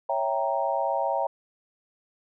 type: chord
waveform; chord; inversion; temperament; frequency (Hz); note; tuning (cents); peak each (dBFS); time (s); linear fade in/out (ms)
sine; C# diminished seventh; none; equal; 554.4 / 659.3 / 784 / 932.3; C#5 / E5 / G5 / Bb5; 0 / 0 / 0 / 0; -29; 0.09-1.27; 5
effects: none